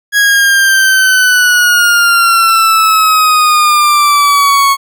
40% pulse exponential sweep, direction down, 1661.2 to 1100 Hz, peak -5 dBFS, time 0.12-4.77 s, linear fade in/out 50 ms, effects none

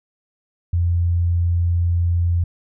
sine tone, 86.3 Hz, F2, 20 cents flat, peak -15 dBFS, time 0.73-2.44 s, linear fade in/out 5 ms, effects none

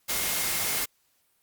sine tone in noise, 2131 Hz, C7, 31 cents sharp, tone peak -39 dBFS, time 0.08-0.86 s, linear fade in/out 20 ms, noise white, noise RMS -28 dBFS, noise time 0.08-0.86 s, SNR -14 dB, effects white hiss -69 dBFS RMS until 1.42 s + Opus 48 kbps

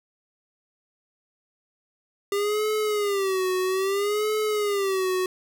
square tone with vibrato, 398.8 Hz, G4, 30 cents sharp, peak -23 dBFS, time 2.32-5.26 s, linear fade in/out 2 ms, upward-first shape sine, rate 0.61 Hz, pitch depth 130 cents each way, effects none

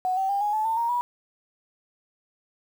sine tone with pitch steps, 740 / 769.2 / 799.6 / 831.1 / 863.9 / 898 / 933.4 / 970.3 Hz, F#5 / G5 / G5 / G#5 / A5 / A5 / A#5 / B5, 0 / -33 / +34 / +1 / -32 / +35 / +2 / -31 cents, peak -22 dBFS, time 0.05-1.01 s, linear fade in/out 0 ms, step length 120 ms, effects 8-bit

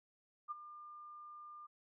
sine tone with ADSR envelope, 1200 Hz, D6, 37 cents sharp, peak -37 dBFS, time 0.48-1.67 s, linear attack 32 ms, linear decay 19 ms, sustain -13 dB, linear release 13 ms, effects none

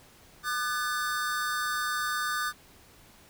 square tone cluster, 1205 / 1504 / 1724 Hz, D6 / F#6 / A6, +44 / +28 / -36 cents, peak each -32 / -33 / -37 dBFS, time 0.43-2.53 s, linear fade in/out 50 ms, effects pink hiss -56 dBFS RMS until 3.29 s

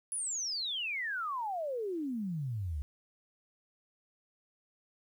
sine exponential sweep, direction down, 10520 to 68 Hz, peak -33 dBFS, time 0.12-2.82 s, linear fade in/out 0 ms, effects 11-bit

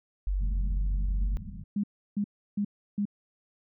sine tone, 47.35 Hz, F#1, 41 cents sharp, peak -25 dBFS, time 0.27-1.37 s, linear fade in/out 0 ms
pink low-pass noise, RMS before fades -40 dBFS, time 0.4-1.64 s, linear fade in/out 10 ms, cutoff 230 Hz, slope 96 dB/octave
sine tone bursts, 204.2 Hz, G#3, 29 cents flat, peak -25 dBFS, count 4, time 1.76-3.054 s, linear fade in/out 5 ms, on 76 ms, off 330 ms
effects none

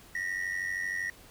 triangle ring-modulated tone, 1890 Hz, A#6, 23 cents sharp, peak -26 dBFS, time 0.15-1.1 s, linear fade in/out 0 ms, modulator 46.4 Hz, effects pink hiss -54 dBFS RMS until 1.3 s

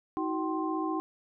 sine tone cluster, 317.2 / 372.2 / 769 / 1052 Hz, D#4 / F#4 / G5 / C6, +33 / +10 / -33 / +9 cents, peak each -31 / -36 / -37 / -35 dBFS, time 0.17-1 s, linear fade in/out 0 ms, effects none

